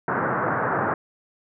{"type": "band-pass noise", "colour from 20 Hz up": "white", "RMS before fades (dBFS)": -24, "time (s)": [0.08, 0.94], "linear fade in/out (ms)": 2, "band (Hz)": [100, 1600], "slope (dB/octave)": 48, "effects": []}